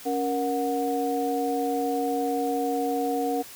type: tone cluster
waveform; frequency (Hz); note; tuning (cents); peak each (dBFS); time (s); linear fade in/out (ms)
sine; 278.5 / 469.9 / 733; C#4 / A#4 / F#5; +8 / +14 / -16; -28; 0.05-3.43; 20
effects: white hiss -44 dBFS RMS until 3.55 s